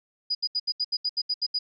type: tone bursts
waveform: sine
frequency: 4927 Hz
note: D#8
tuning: 18 cents flat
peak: -23 dBFS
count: 11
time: 0.3-1.59 s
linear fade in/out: 10 ms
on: 50 ms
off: 74 ms
effects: none